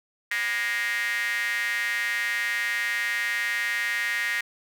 square tone with high-pass filter, 110 Hz, A2, in tune, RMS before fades -27 dBFS, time 0.31-4.41 s, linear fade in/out 5 ms, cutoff 1900 Hz, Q 7.9, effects none

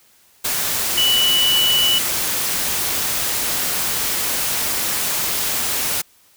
sine tone in noise, 2960 Hz, F#7, in tune, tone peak -14 dBFS, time 0.97-1.99 s, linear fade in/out 10 ms, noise white, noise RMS -21 dBFS, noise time 0.44-6.02 s, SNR +4 dB, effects white hiss -54 dBFS RMS until 6.36 s

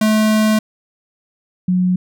square / sine tone pair in turn, 216 / 182.1 Hz, A3 / F#3, -32 / -27 cents, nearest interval minor third, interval 295 cents, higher first, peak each -12 dBFS, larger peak neither, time 0.01-0.59 / 1.68-1.96 s, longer first, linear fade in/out 5 ms, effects none

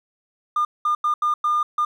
triangle tone bursts at uneven times, 1209 Hz, D6, 50 cents sharp, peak -14 dBFS, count 6, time 0.56-0.65 / 0.85-0.95 / 1.04-1.14 / 1.22-1.34 / 1.44-1.63 / 1.78-1.85 s, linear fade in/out 5 ms, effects tanh soft clip ceiling -14 dBFS

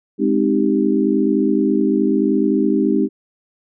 sine chord, Ab major seventh, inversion none, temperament equal, 207.7 / 261.6 / 311.1 / 392 Hz, Ab3 / C4 / Eb4 / G4, 0 / 0 / 0 / 0 cents, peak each -19 / -19 / -18 / -20 dBFS, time 0.18-3.09 s, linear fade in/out 50 ms, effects none

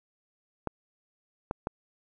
clicks, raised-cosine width 1 ms, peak -16 dBFS, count 3, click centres 0.673 / 1.511 / 1.671 s, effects none

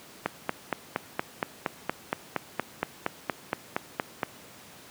click train, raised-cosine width 0.5 ms, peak -10 dBFS, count 18, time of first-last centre 0.26-4.232 s, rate 4.28 Hz, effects pink hiss -49 dBFS RMS until 4.9 s + high-pass 150 Hz 12 dB/octave

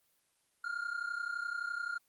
triangle tone pair together, 1390.3 / 1422 Hz, F6 / F6, -8 / +31 cents, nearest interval unison, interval 39 cents, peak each -37 / -36 dBFS, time 0.64-1.98 s, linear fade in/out 5 ms, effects white hiss -74 dBFS RMS until 2.08 s + Opus 24 kbps

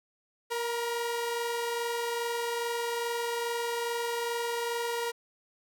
sawtooth tone pair together, 469.3 / 961 Hz, A#4 / B5, +12 / -48 cents, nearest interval octave, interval 1240 cents, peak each -27 / -33 dBFS, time 0.5-5.12 s, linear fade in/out 20 ms, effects none

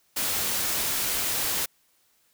white noise, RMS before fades -27 dBFS, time 0.16-1.66 s, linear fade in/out 10 ms, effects white hiss -66 dBFS RMS until 2.33 s

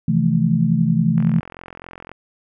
sine chord, F major seventh, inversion second, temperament just, 130.96 / 163.7 / 174.61 / 218.3 Hz, C3 / E3 / F3 / A3, +2 / -12 / 0 / -13 cents, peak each -22 / -17 / -22 / -19 dBFS, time 0.08-1.4 s, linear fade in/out 5 ms
click train, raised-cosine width 0.5 ms, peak -20 dBFS, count 42, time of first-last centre 1.18-2.116 s, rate 43.8 Hz
effects none

